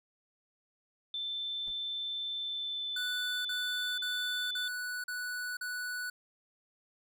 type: tone with pitch glide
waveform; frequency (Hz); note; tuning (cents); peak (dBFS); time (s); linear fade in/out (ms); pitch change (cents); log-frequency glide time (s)
sine; 3540 to 3503; A7 to A7; +10 to -8; -34; 1.14-4.68; 2; -18; 2.39-3.26
type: noise with exponential decay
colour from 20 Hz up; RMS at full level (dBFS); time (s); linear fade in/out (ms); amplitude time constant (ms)
brown; -42; 1.67-1.76; 5; 18
type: tone bursts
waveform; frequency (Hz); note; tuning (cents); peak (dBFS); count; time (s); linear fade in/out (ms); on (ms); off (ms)
square; 1480; F#6; 0; -36; 6; 2.96-6.1; 5; 490; 40
effects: none